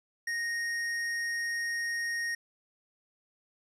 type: tone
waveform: square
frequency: 1863 Hz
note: A#6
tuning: 2 cents flat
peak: -31 dBFS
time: 0.27-2.35 s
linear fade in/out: 5 ms
effects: low-pass 9000 Hz 12 dB/octave